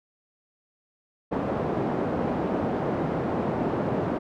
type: band-pass noise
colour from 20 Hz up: pink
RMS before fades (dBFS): -27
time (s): 1.31-4.19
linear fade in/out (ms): 20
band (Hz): 180 to 720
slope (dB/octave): 12
effects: none